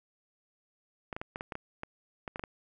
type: clicks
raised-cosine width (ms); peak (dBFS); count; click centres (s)
0.5; -22; 12; 1.128 / 1.165 / 1.215 / 1.359 / 1.409 / 1.522 / 1.554 / 1.834 / 2.278 / 2.359 / 2.395 / 2.438
effects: none